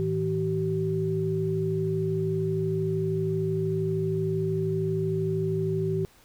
sine tone cluster, 107.6 / 160.5 / 382.5 Hz, A2 / E3 / G4, -38 / -46 / -42 cents, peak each -32 / -28 / -27 dBFS, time 0-6.05 s, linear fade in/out 0 ms, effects pink hiss -57 dBFS RMS until 6.24 s

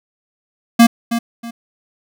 square tone with echo, 233.1 Hz, A#3, in tune, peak -5 dBFS, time 0.79-0.87 s, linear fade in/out 10 ms, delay 320 ms, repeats 2, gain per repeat -11 dB, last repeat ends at 1.51 s, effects none

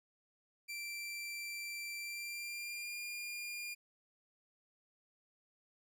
sawtooth tone with pitch glide, 2349 to 2411 Hz, D7 to D7, 0 to +45 cents, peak -38 dBFS, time 0.68-3.75 s, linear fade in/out 20 ms, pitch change +45 cents, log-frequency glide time 1.98-2.97 s, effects none

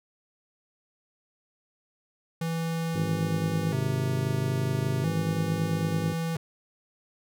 square tone with vibrato, 146.83 Hz, D3, in tune, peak -28 dBFS, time 2.41-6.37 s, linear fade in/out 5 ms, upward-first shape square, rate 0.38 Hz, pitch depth 200 cents each way
harmonic tone, 51.91 Hz, G#1, in tune, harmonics 2 / 3 / 4 / 5 / 6 / 7 / 8 / 9 / 10, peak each -33 / -32 / -38 / -39 / -40 / -40 / -45 / -44 / -48 dBFS, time 2.94-6.14 s, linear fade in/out 10 ms
effects none

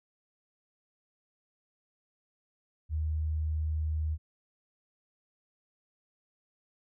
sine tone, 77.78 Hz, D#2, in tune, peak -28 dBFS, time 2.89-4.18 s, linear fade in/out 50 ms, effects none

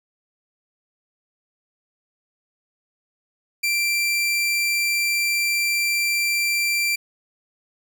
sawtooth tone, 2355 Hz, D7, 4 cents sharp, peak -16 dBFS, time 3.63-6.96 s, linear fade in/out 10 ms, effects none

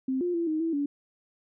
sine tone with pitch steps, 262.4 / 353.3 / 338 / 312.4 / 328.7 / 285.8 Hz, C4 / F4 / E4 / D#4 / E4 / D4, +5 / +20 / +43 / +7 / -5 / -47 cents, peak -25 dBFS, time 0.08-0.86 s, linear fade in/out 5 ms, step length 130 ms, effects none

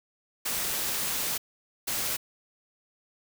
white noise bursts at uneven times, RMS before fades -30 dBFS, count 2, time 0.45-1.38 / 1.87-2.17 s, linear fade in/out 10 ms, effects none

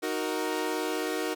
sawtooth chord, D# minor, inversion none, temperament equal, 311.1 / 370 / 466.2 Hz, D#4 / F#4 / A#4, 0 / 0 / 0 cents, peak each -29 dBFS, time 0.02-1.35 s, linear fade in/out 20 ms, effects none

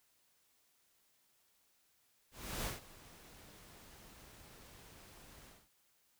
pink noise with ADSR envelope, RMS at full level -39 dBFS, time 2.31-5.69 s, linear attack 340 ms, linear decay 150 ms, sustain -19 dB, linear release 220 ms, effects white hiss -74 dBFS RMS until 6.19 s

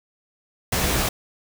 pink noise with comb filter, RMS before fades -22 dBFS, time 0.72-1.09 s, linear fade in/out 5 ms, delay 16 ms, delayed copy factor +0.55, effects none

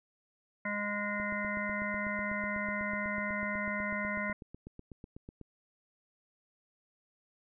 harmonic tone, 206.2 Hz, G#3, 12 cents flat, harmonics 1 / 3 / 5 / 7 / 9 / 10, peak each -38 / -40 / -41 / -40 / -40 / -38 dBFS, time 0.65-4.33 s, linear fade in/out 5 ms
click train, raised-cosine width 3 ms, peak -33 dBFS, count 35, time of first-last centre 1.2-5.413 s, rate 8.07 Hz
effects none

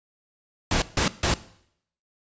pink noise bursts, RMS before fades -22 dBFS, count 3, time 0.71-1.34 s, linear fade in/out 2 ms, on 110 ms, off 150 ms, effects noise-tail reverb RT60 0.7 s tail -18 dB re dry + resampled to 16000 Hz

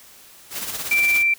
white noise with tremolo, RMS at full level -27 dBFS, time 0.5-1.24 s, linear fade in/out 50 ms, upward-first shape sine, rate 17 Hz, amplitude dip 50%
sine tone, 2349 Hz, D7, in tune, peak -15 dBFS, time 0.91-1.34 s, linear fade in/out 5 ms
effects white hiss -47 dBFS RMS until 1.38 s

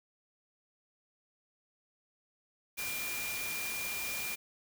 sine tone in noise, 2400 Hz, D7, 37 cents sharp, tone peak -38 dBFS, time 2.77-4.36 s, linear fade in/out 20 ms, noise white, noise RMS -39 dBFS, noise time 2.77-4.36 s, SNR -2 dB, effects none

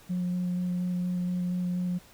sine tone with vibrato, 179.3 Hz, F3, 46 cents sharp, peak -25 dBFS, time 0.09-1.99 s, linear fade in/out 20 ms, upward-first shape square, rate 4.2 Hz, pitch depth 8 cents each way, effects tanh soft clip ceiling -24 dBFS + pink hiss -55 dBFS RMS until 2.13 s

